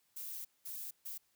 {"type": "noise bursts at uneven times", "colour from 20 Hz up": "violet", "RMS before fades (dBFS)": -44, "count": 3, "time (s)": [[0.16, 0.45], [0.65, 0.91], [1.05, 1.18]], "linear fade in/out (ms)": 10, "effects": ["white hiss -75 dBFS RMS until 1.35 s"]}